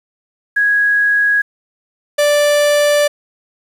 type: tone pair in turn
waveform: sine / 45% pulse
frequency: 1659 / 586.5 Hz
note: G#6 / D5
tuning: -2 / -2 cents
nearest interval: octave + tritone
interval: 1800 cents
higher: first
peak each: -10 dBFS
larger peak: neither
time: 0.56-1.42 / 2.18-3.08 s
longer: second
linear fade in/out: 10 ms
effects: resampled to 32000 Hz + 7-bit